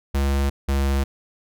square tone pair in turn, 69.3 / 68.7 Hz, C#2 / C#2, 0 / -15 cents, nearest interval unison, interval 15 cents, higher first, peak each -19 dBFS, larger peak neither, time 0.14-0.5 / 0.68-1.04 s, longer neither, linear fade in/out 10 ms, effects none

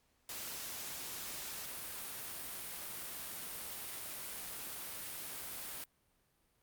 white noise, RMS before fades -44 dBFS, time 0.29-5.84 s, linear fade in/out 2 ms, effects pink hiss -75 dBFS RMS until 6.62 s + Opus 48 kbps

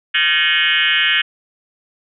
sine tone with frequency modulation, 2349 Hz, D7, in tune, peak -12 dBFS, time 0.14-1.22 s, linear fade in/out 10 ms, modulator 161 Hz, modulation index 5.2, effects none

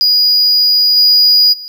triangle tone with level steps, 4903 Hz, D#8, 26 cents flat, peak -6 / -4 / -24 dBFS, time 0.01-1.68 s, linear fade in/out 0 ms, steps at 0.96 / 1.52 s, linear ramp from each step 20 ms, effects none

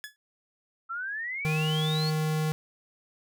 sawtooth tone with exponential decay, 1705 Hz, G#6, 45 cents sharp, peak -30 dBFS, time 0.04-0.16 s, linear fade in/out 0 ms, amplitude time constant 26 ms
sine exponential sweep, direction up, 1318.5 to 4500 Hz, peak -31 dBFS, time 0.89-2.11 s, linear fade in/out 20 ms
square tone, 155.56 Hz, D#3, in tune, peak -26 dBFS, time 1.45-2.52 s, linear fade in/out 0 ms
effects none

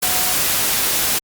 sine tone in noise, 731 Hz, F#5, 21 cents flat, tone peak -29 dBFS, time 0.03-0.33 s, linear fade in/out 10 ms, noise white, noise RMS -18 dBFS, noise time 0.02-1.19 s, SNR -14 dB, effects Opus 48 kbps

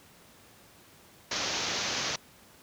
white low-pass noise, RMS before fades -32 dBFS, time 1.31-2.16 s, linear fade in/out 5 ms, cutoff 6600 Hz, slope 96 dB/octave, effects pink hiss -56 dBFS RMS until 2.62 s + high-pass 80 Hz 12 dB/octave

